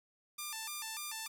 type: tone with vibrato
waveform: 5% pulse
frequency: 1029 Hz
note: C6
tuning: 29 cents flat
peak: -28 dBFS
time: 0.38-1.28 s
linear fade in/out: 10 ms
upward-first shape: square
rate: 3.4 Hz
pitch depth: 260 cents each way
effects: 11-bit